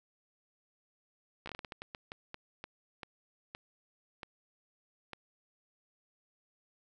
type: slowing click train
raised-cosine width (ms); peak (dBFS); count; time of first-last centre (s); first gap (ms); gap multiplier
0.3; -26; 17; 1.46-5.133; 14; 1.32
effects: none